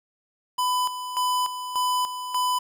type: tone with tremolo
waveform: square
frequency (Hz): 1000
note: B5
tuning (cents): +21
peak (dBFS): -22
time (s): 0.58-2.59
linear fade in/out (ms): 10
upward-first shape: square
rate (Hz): 1.7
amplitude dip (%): 65
effects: 8-bit